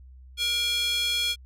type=tone with high-pass filter; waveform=square; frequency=475.2 Hz; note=A#4; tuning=33 cents sharp; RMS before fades=-26 dBFS; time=0.37-1.36 s; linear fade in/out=50 ms; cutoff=3100 Hz; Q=4.6; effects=added 64 Hz sine -45 dBFS peak until 1.45 s + resampled to 32000 Hz